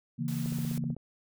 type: chord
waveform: sine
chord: A# diminished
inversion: first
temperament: equal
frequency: 138.59 / 164.81 / 233.1 Hz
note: C#3 / E3 / A#3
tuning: 0 / 0 / 0 cents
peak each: -34 dBFS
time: 0.18-0.95 s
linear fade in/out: 20 ms
type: noise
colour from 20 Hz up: white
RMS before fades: -46 dBFS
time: 0.28-0.78 s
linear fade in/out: 0 ms
type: click train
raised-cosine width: 2 ms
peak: -31 dBFS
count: 9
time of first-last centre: 0.46-0.966 s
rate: 15.8 Hz
effects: none